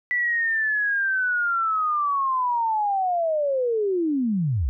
sine linear sweep, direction down, 1975.5 to 55 Hz, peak -20 dBFS, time 0.11-4.69 s, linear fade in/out 0 ms, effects none

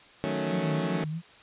20% pulse chord, D# half-diminished seventh, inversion none, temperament equal, 155.56 / 185 / 220 / 277.2 Hz, D#3 / F#3 / A3 / C#4, 0 / 0 / 0 / 0 cents, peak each -29 dBFS, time 0.24-1.04 s, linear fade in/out 0 ms
sine tone with vibrato, 165.8 Hz, E3, 10 cents sharp, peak -30 dBFS, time 0.46-1.22 s, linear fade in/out 50 ms, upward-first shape triangle, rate 2.8 Hz, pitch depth 150 cents each way
effects white hiss -53 dBFS RMS until 1.42 s + resampled to 8000 Hz

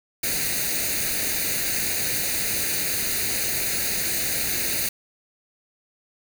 white noise with comb filter, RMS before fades -25 dBFS, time 0.23-4.89 s, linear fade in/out 5 ms, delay 0.46 ms, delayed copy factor +0.75, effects none

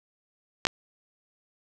clicks, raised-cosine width 0.2 ms, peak -6 dBFS, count 2, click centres 0.652 / 0.669 s, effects none

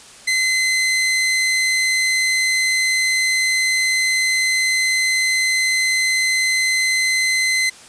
sawtooth tone, 2052 Hz, C7, 34 cents flat, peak -12 dBFS, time 0.27-7.7 s, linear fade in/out 10 ms, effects white hiss -42 dBFS RMS until 7.88 s + resampled to 22050 Hz

